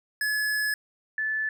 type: tone pair in turn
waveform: square / sine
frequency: 1705 / 1742.8 Hz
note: G#6 / A6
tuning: +45 / -17 cents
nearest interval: unison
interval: 38 cents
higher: second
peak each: -25 dBFS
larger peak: neither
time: 0.21-0.74 / 1.18-1.49 s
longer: first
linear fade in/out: 2 ms
effects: none